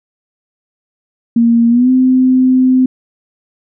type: tone with pitch glide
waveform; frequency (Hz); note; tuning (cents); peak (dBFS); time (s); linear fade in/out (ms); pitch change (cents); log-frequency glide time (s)
sine; 233.1 to 257.2; A#3 to C4; 0 to -30; -6; 1.36-2.86; 5; +170; 1.69-1.9
effects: none

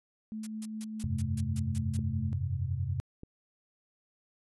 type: tone with tremolo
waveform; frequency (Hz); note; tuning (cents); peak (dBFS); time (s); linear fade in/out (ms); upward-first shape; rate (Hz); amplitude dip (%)
sine; 217.3; A3; -21; -35; 0.32-2.33; 0; sine; 4.9; 25
type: noise bursts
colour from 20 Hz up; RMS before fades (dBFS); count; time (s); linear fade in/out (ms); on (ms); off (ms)
blue; -42; 9; 0.43-1.972; 5; 38; 150
type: chord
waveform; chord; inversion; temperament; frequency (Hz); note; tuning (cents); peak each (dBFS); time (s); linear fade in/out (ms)
sine; F suspended second; none; equal; 87.31 / 98 / 130.81; F2 / G2 / C3; 0 / 0 / 0; -34; 1.04-3; 0
type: clicks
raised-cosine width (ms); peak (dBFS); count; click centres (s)
3; -31; 2; 1.991 / 3.234
effects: resampled to 24000 Hz

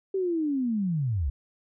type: linear sweep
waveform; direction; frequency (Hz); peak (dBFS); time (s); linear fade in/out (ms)
sine; down; 392 to 60.2; -24; 0.14-1.3; 5
effects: none

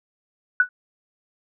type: tone with exponential decay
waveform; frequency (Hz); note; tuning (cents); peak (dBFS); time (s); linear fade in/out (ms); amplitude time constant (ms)
sine; 1480; F#6; 0; -9; 0.6-0.69; 2; 19
effects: none

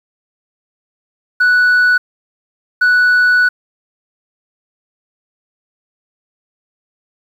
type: tone pair in turn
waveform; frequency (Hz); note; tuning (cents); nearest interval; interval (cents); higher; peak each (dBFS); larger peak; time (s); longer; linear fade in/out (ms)
sine; 1479 / 1479; F#6 / F#6; -1 / -1; unison; 0; neither; -5; neither; 1.4-1.98 / 2.81-3.49; second; 10
effects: tanh soft clip ceiling -7 dBFS + 7-bit

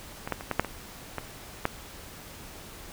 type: clicks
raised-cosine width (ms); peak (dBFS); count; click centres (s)
0.5; -18 / -12 / -23 / -12 / -6 / -19 / -16 / -9; 8; 0.275 / 0.323 / 0.409 / 0.513 / 0.596 / 0.647 / 1.183 / 1.654
effects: pink hiss -45 dBFS RMS until 2.92 s

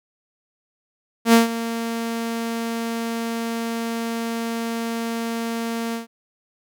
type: tone with ADSR envelope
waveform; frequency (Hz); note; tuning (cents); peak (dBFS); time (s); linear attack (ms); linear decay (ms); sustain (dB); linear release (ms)
sawtooth; 230; A#3; -23; -5; 1.25-6.07; 84; 140; -15; 130
effects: none

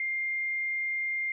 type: tone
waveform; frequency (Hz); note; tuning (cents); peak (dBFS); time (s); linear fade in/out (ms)
sine; 2110; C7; +14; -28; 0-1.32; 2
effects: none

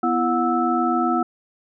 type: tone cluster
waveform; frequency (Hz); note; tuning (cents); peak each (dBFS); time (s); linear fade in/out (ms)
sine; 247 / 334.7 / 727 / 1312; B3 / E4 / F#5 / E6; 0 / +26 / -31 / -9; -23; 0.03-1.23; 5
effects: none

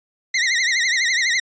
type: tone with vibrato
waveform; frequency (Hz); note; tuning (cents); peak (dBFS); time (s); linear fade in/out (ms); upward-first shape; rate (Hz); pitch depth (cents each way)
sawtooth; 1975.5; B6; 0; -13; 0.34-1.4; 5; triangle; 12; 150
effects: resampled to 16000 Hz

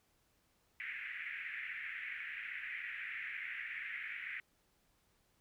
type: band-pass noise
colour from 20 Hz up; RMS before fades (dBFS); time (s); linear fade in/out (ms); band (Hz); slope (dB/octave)
white; -44; 0.8-4.4; 0; 1700 to 2300; 48
effects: pink hiss -75 dBFS RMS until 5.4 s

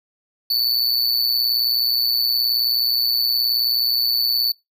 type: tone with amplitude modulation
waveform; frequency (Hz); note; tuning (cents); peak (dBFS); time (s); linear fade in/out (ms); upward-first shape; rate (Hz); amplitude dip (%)
square; 4487; C#8; +20; -14; 0.5-4.52; 5; sine; 119; 75
effects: noise-tail reverb RT60 0.2 s tail -25 dB re dry

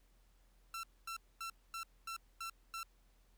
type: tone bursts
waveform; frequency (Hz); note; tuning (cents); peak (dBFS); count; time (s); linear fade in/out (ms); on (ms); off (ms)
sawtooth; 1346; E6; +36; -38; 7; 0.74-2.831; 2; 93; 240
effects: added 42 Hz sine -66 dBFS peak until 3.37 s + pink hiss -75 dBFS RMS until 3.37 s

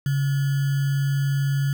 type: tone with sample-and-hold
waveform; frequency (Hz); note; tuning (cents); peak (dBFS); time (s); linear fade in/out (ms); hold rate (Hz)
sine; 138.9; C#3; +4; -19; 0.06-1.73; 2; 1575
effects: none

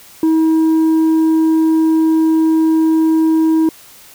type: tone with tanh clipping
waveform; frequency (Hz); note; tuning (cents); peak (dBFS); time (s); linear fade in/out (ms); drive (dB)
triangle; 320; D#4; +49; -10; 0.23-3.69; 2; 8
effects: white hiss -41 dBFS RMS until 4.14 s

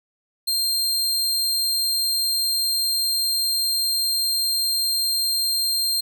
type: tone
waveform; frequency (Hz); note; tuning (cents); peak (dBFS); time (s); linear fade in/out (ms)
sawtooth; 4185; C8; 0; -17; 0.47-6.01; 10
effects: none

